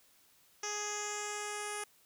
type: tone with low-pass filter sweep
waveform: 10% pulse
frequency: 416.4 Hz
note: G#4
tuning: 5 cents sharp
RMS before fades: -39 dBFS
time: 0.63-1.84 s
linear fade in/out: 5 ms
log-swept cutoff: 6000 to 9600 Hz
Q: 5.7
effects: white hiss -66 dBFS RMS until 2.05 s